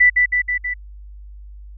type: tone with echo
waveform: sine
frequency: 1979 Hz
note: B6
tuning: 3 cents sharp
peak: -8 dBFS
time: 0-0.1 s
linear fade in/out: 10 ms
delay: 160 ms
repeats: 4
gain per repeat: -3 dB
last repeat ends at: 0.74 s
effects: added 50 Hz sine -35 dBFS peak until 1.77 s